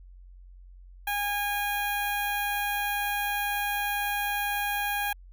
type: tone with notch filter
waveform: 10% pulse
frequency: 818 Hz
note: G#5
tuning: 26 cents flat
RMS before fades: -29 dBFS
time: 1.07-5.13 s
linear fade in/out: 5 ms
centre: 4800 Hz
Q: 0.55
effects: added 45 Hz sine -46 dBFS peak until 5.32 s